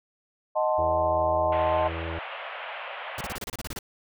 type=chord; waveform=sine; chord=D# diminished seventh; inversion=none; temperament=equal; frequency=622.3 / 740 / 880 / 1046.5 Hz; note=D#5 / F#5 / A5 / C6; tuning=0 / 0 / 0 / 0 cents; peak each=-24 / -30 / -28 / -30 dBFS; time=0.55-1.89 s; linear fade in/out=20 ms
type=harmonic tone; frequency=82.41 Hz; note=E2; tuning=in tune; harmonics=1 / 2 / 4 / 5 / 6 / 7; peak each=-33 / -44 / -38 / -43 / -42 / -41 dBFS; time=0.78-2.19 s; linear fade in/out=5 ms
type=band-pass noise; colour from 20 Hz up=pink; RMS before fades=-37 dBFS; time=1.52-3.36 s; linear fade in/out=5 ms; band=550 to 3100 Hz; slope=48 dB/octave
type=noise bursts; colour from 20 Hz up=pink; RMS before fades=-34 dBFS; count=11; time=3.18-3.789 s; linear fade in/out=2 ms; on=29 ms; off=29 ms
effects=none